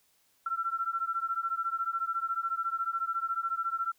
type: beating tone pair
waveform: sine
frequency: 1345 / 1359 Hz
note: E6 / F6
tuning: +34 / -48 cents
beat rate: 14 Hz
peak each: -32 / -33 dBFS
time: 0.46-3.92 s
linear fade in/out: 5 ms
effects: white hiss -69 dBFS RMS until 3.98 s